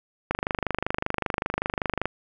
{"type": "click train", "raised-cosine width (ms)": 0.5, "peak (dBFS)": -9, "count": 45, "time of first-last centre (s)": [0.31, 2.056], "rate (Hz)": 25.2, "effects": []}